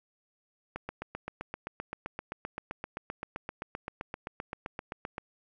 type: click train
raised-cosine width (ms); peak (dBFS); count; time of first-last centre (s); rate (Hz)
0.5; -21; 35; 0.76-5.181; 7.69
effects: none